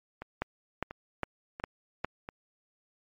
two click trains, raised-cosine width 0.5 ms, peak -15 / -24 dBFS, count 5 / 4, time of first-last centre 0.42-2.046 / 0.22-2.289 s, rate 2.46 / 1.45 Hz, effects MP3 48 kbps

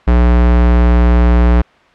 square tone, 59.9 Hz, A#1, 48 cents sharp, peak -7 dBFS, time 0.07-1.62 s, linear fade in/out 10 ms, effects white hiss -46 dBFS RMS until 1.94 s + low-pass 2000 Hz 12 dB/octave

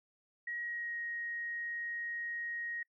sine tone with pitch glide, 1900 to 1879.3 Hz, A#6 to A#6, +33 to +14 cents, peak -37 dBFS, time 0.47-2.83 s, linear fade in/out 5 ms, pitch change -19 cents, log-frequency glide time 0.6-0.99 s, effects noise-tail reverb RT60 0.1 s tail -25 dB re dry

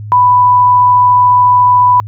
sine tone, 991 Hz, B5, 6 cents sharp, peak -4 dBFS, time 0.12-2 s, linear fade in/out 0 ms, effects added 105 Hz sine -22 dBFS peak until 2.07 s

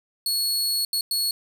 sawtooth tone bursts at uneven times, 4360 Hz, C#8, 29 cents flat, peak -19 dBFS, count 3, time 0.26-0.85 / 0.93-1.01 / 1.11-1.31 s, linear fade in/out 2 ms, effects none

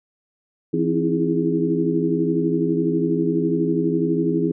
sine tone cluster, 166.9 / 260 / 321.7 / 333.8 / 413.2 Hz, E3 / C4 / E4 / E4 / G#4, +22 / -11 / -42 / +22 / -9 cents, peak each -24 dBFS, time 0.73-4.52 s, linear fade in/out 10 ms, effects none

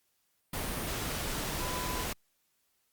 sine tone in noise, 1000 Hz, B5, 21 cents sharp, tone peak -39 dBFS, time 1.6-2.04 s, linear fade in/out 5 ms, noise pink, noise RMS -35 dBFS, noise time 0.53-2.13 s, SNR -7 dB, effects white hiss -75 dBFS RMS until 2.92 s + Opus 48 kbps

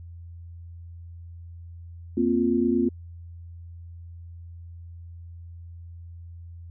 sine chord, Bb suspended second, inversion none, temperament equal, 233.1 / 261.6 / 349.2 Hz, Bb3 / C4 / F4, 0 / 0 / 0 cents, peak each -24 dBFS, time 2.17-2.89 s, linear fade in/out 5 ms, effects added 85 Hz sine -39 dBFS peak until 6.7 s

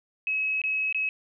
sine tone with dropouts, 2565 Hz, E7, 48 cents flat, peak -24 dBFS, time 0.27-1.09 s, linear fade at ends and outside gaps 1 ms, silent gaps 0.617-0.638 / 0.926-0.946 s, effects none

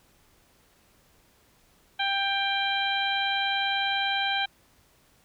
harmonic tone, 790 Hz, G5, 13 cents sharp, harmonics 1 / 2 / 3 / 4 / 5, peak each -29 / -30 / -32 / -30 / -34 dBFS, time 1.99-4.46 s, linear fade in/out 10 ms, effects pink hiss -62 dBFS RMS until 5.24 s

